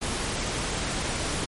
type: noise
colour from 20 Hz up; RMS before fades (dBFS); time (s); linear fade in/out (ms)
pink; -29; 0.01-1.46; 20
effects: MP3 48 kbps